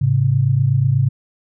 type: tone pair together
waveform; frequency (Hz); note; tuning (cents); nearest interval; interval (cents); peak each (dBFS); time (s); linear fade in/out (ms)
sine; 107.3 / 135.52; A2 / C#3; -43 / -39; major third; 404; -17 / -14; 0.01-1.09; 10
effects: none